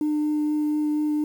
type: tone with vibrato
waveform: sine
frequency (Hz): 301.1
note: D4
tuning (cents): +43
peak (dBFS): -19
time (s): 0.01-1.24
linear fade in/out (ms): 2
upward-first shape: triangle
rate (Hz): 4.2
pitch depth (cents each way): 9
effects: tanh soft clip ceiling -18 dBFS + 8-bit